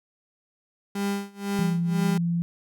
35% pulse tone with tremolo, 200 Hz, G3, 35 cents sharp, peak -22 dBFS, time 0.95-2.18 s, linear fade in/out 5 ms, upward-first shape sine, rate 2 Hz, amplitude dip 95%
sine tone, 170.4 Hz, F3, 42 cents flat, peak -22 dBFS, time 1.59-2.42 s, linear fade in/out 0 ms
effects none

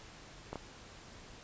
clicks, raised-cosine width 1 ms, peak -25 dBFS, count 2, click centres 0.53 / 0.557 s, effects pink hiss -53 dBFS RMS until 1.43 s + resampled to 16000 Hz

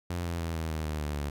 sawtooth tone with pitch steps, 87.31 / 85.02 / 82.79 / 80.62 / 78.51 / 76.45 / 74.44 / 72.49 Hz, F2 / F2 / E2 / E2 / D#2 / D#2 / D2 / D2, 0 / -46 / +8 / -38 / +16 / -30 / +24 / -22 cents, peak -27 dBFS, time 0.1-1.3 s, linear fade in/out 5 ms, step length 150 ms, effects none

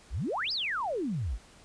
sine exponential two-way sweep, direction up then down, 43.34 to 5274 to 43.34 Hz, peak -29 dBFS, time 0.1-1.39 s, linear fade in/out 50 ms, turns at 0.52 s, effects pink hiss -56 dBFS RMS until 1.64 s + resampled to 22050 Hz

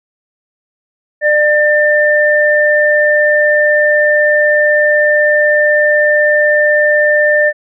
sine tone pair together, 598 / 1792 Hz, D5 / A6, +31 / +31 cents, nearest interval octave + perfect fifth, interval 1900 cents, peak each -10 dBFS, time 1.21-7.53 s, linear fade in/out 50 ms, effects none

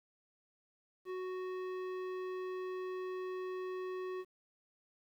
square tone with low-pass filter, 370 Hz, F#4, in tune, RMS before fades -41 dBFS, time 1.05-4.25 s, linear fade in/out 50 ms, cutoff 2400 Hz, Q 0.62, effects 11-bit

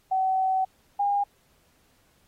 sine tone pair in turn, 758 / 808.9 Hz, F#5 / G#5, +42 / -46 cents, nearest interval minor second, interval 112 cents, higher second, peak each -21 dBFS, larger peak neither, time 0.11-0.65 / 0.99-1.24 s, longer first, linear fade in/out 10 ms, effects pink hiss -65 dBFS RMS until 2.27 s + AAC 48 kbps

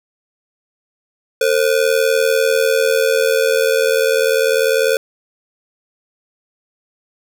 square ring-modulated tone, 491.6 Hz, B4, 8 cents flat, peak -10 dBFS, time 1.41-4.97 s, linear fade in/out 2 ms, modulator 40.1 Hz, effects none

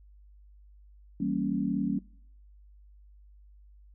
sine chord, E diminished seventh, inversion none, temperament equal, 164.81 / 196 / 233.1 / 277.2 Hz, E3 / G3 / Bb3 / Db4, 0 / 0 / 0 / 0 cents, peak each -37 / -31 / -32 / -31 dBFS, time 1.2-1.99 s, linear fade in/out 5 ms, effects noise-tail reverb RT60 0.6 s tail -23 dB re dry + added 50 Hz sine -52 dBFS peak until 3.94 s

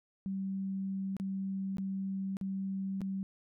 sine tone with dropouts, 193.1 Hz, G3, 26 cents flat, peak -33 dBFS, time 0.26-3.23 s, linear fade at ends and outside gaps 0 ms, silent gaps 1.167-1.199 / 1.77-1.783 / 2.369-2.412 / 3.007-3.016 s, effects none

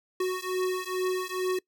square beating tone pair, 368.4 / 370.7 Hz, F#4 / F#4, -7 / +3 cents, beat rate 2.3 Hz, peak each -31 / -31 dBFS, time 0.2-1.59 s, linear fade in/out 5 ms, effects noise-tail reverb RT60 0.1 s tail -23 dB re dry

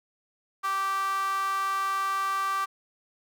sawtooth tone with high-pass filter, 389.4 Hz, G4, 12 cents flat, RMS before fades -28 dBFS, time 0.63-2.66 s, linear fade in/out 20 ms, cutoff 1200 Hz, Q 6.9, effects none

